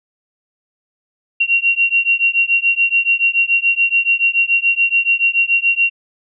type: beating tone pair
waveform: sine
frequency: 2747 / 2754 Hz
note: F7 / F7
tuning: -29 / -25 cents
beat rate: 7 Hz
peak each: -15 dBFS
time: 1.4-5.9 s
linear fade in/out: 10 ms
effects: none